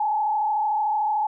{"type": "tone with frequency modulation", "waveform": "sine", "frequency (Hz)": 850, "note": "G#5", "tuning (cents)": 40, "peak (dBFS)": -20, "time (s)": [0, 1.27], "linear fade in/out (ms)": 5, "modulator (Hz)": 33.5, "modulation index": 0.86, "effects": []}